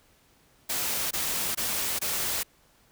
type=noise bursts; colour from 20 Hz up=white; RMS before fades=-29 dBFS; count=4; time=0.69-2.433 s; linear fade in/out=10 ms; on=420 ms; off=21 ms; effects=pink hiss -62 dBFS RMS until 2.91 s